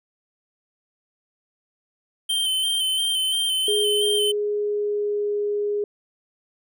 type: tone with vibrato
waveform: square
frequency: 3110 Hz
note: G7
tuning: 14 cents flat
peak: -21 dBFS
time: 2.29-4.32 s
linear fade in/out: 10 ms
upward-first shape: square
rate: 2.9 Hz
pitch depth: 26 cents each way
type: tone with pitch glide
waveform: sine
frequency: 415.3 to 412.9 Hz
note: G#4 to G#4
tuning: 0 to -10 cents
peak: -21 dBFS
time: 3.68-5.84 s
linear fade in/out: 2 ms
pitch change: -10 cents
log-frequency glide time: 4.56-5.35 s
effects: none